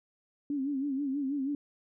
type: tone with vibrato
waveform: sine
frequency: 277.1 Hz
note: C#4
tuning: 1 cent flat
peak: -29 dBFS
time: 0.5-1.55 s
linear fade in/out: 2 ms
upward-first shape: sine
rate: 6.2 Hz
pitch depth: 95 cents each way
effects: none